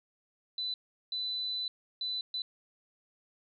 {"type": "tone bursts at uneven times", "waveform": "sine", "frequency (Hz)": 3998, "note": "B7", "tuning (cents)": 20, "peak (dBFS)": -32, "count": 4, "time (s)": [[0.58, 0.74], [1.12, 1.68], [2.01, 2.21], [2.34, 2.42]], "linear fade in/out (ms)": 2, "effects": []}